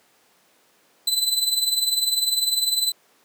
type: tone with tremolo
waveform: sawtooth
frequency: 4016 Hz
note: B7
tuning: 28 cents sharp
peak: -14 dBFS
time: 1.07-2.92 s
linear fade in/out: 5 ms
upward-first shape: sine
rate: 20 Hz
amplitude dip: 65%
effects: pink hiss -59 dBFS RMS until 3.24 s + high-pass 300 Hz 12 dB/octave